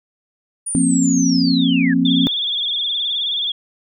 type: linear sweep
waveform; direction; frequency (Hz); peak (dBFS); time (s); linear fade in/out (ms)
sine; down; 9660 to 1602; -21; 0.66-1.94; 10
type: chord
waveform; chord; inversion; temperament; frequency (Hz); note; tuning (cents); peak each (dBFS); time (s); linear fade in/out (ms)
sine; F suspended fourth; none; equal with one note detuned; 174.61 / 233.1 / 266; F3 / Bb3 / C4; 0 / 0 / +29; -19 / -19 / -15; 0.75-2.27; 0
type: tone with vibrato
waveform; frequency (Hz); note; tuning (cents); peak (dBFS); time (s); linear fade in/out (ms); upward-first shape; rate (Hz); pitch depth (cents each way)
sine; 3437; A7; -41; -18; 2.05-3.52; 5; sine; 19; 82
effects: none